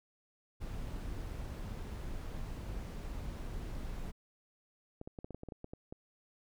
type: noise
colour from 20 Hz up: brown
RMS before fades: -41 dBFS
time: 0.6-4.12 s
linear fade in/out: 20 ms
type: clicks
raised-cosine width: 2 ms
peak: -31 dBFS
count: 12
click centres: 5.014 / 5.075 / 5.188 / 5.245 / 5.307 / 5.346 / 5.434 / 5.487 / 5.522 / 5.644 / 5.735 / 5.925 s
effects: none